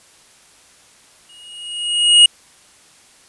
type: tone with exponential growth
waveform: square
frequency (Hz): 2879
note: F#7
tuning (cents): -48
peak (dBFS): -4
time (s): 1.29-2.26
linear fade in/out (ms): 5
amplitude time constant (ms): 210
effects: white hiss -49 dBFS RMS until 3.28 s + resampled to 24000 Hz